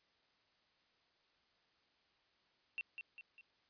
sine tone with echo, 2700 Hz, E7, 41 cents sharp, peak -38 dBFS, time 2.78-2.81 s, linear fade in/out 0 ms, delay 200 ms, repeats 3, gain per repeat -6 dB, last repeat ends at 3.41 s, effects white hiss -75 dBFS RMS until 3.69 s + resampled to 11025 Hz

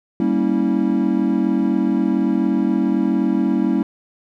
triangle chord, G diminished seventh, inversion none, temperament equal with one note detuned, 196 / 233.1 / 277.2 / 324.5 Hz, G3 / Bb3 / Db4 / Fb4, 0 / 0 / 0 / -27 cents, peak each -19 dBFS, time 0.2-3.83 s, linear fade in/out 2 ms, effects none

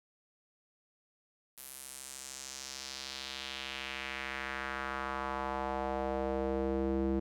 square tone with band-pass filter sweep, 66.7 Hz, C2, 34 cents sharp, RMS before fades -37 dBFS, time 1.57-7.2 s, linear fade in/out 10 ms, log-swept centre 12000 to 310 Hz, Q 1.9, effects none

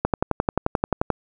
click train, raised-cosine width 1 ms, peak -5 dBFS, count 13, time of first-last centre 0.05-1.103 s, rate 11.4 Hz, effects none

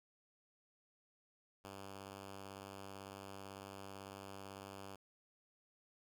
5% pulse tone, 98 Hz, G2, in tune, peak -38 dBFS, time 1.64-4.96 s, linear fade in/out 10 ms, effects none

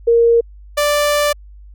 sine / sawtooth tone pair in turn, 466.2 / 587.4 Hz, A#4 / D5, 0 / 0 cents, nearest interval major third, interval 400 cents, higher second, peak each -8 / -9 dBFS, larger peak first, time 0.07-0.41 / 0.77-1.33 s, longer second, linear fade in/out 10 ms, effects added 50 Hz sine -36 dBFS peak until 1.74 s

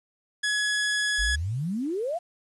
sawtooth tone, 1686 Hz, G#6, 26 cents sharp, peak -20 dBFS, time 0.43-1.36 s, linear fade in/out 10 ms
sine exponential sweep, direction up, 43.78 to 733 Hz, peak -26 dBFS, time 1.18-2.19 s, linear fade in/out 20 ms
effects resampled to 24000 Hz + 9-bit

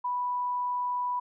sine tone, 986 Hz, B5, 3 cents flat, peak -27 dBFS, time 0.04-1.2 s, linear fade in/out 10 ms, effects none

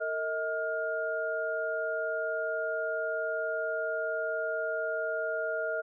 sine tone cluster, 456.1 / 636 / 1415 Hz, A#4 / D#5 / F6, -38 / +38 / +22 cents, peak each -36 / -32 / -34 dBFS, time 0-5.82 s, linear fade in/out 20 ms, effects none

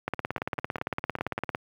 two click trains, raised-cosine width 0.5 ms, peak -23 / -13 dBFS, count 6 / 27, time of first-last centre 0.38-1.388 / 0.08-1.549 s, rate 4.96 / 17.7 Hz, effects high-pass 80 Hz 12 dB/octave + 9-bit

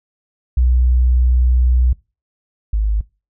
sine tone pair in turn, 62 / 52.56 Hz, B1 / G#1, +7 / +21 cents, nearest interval minor third, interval 286 cents, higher first, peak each -10 / -13 dBFS, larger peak first, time 0.57-1.93 / 2.73-3.01 s, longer first, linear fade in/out 5 ms, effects noise-tail reverb RT60 0.3 s tail -23 dB re dry

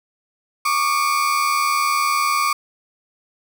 35% pulse tone pair together, 1120 / 1200 Hz, C#6 / D6, +18 / +37 cents, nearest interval minor second, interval 119 cents, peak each -18 dBFS, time 0.65-2.53 s, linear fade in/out 5 ms, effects none

